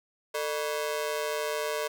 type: ring-modulated tone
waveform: sawtooth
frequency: 524 Hz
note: C5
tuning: 2 cents sharp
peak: -22 dBFS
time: 0.34-1.88 s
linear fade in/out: 10 ms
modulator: 77.2 Hz
effects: none